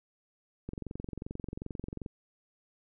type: click train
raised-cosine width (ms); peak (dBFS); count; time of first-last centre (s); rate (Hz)
3; -25; 32; 0.69-2.062; 22.6
effects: none